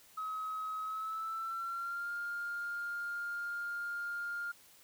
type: tone with pitch glide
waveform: sine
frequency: 1275 to 1406.6 Hz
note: D#6 to F6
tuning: +42 to +12 cents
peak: -35 dBFS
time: 0.17-4.52 s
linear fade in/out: 10 ms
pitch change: +170 cents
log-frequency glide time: 0.82-2.11 s
effects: tanh soft clip ceiling -32 dBFS + white hiss -61 dBFS RMS until 4.83 s